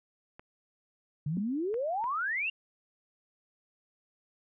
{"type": "clicks", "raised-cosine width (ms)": 0.5, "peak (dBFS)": -32, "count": 3, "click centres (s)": [0.395, 1.742, 2.041]}
{"type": "exponential sweep", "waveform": "sine", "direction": "up", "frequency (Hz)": [140.4, 2846], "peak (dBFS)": -29, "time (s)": [1.26, 2.5], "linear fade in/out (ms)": 5}
{"type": "tone with exponential decay", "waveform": "sine", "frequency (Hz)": 233.1, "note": "A#3", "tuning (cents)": 0, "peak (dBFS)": -28, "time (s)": [1.37, 1.45], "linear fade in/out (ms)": 2, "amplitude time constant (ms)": 16}
{"effects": []}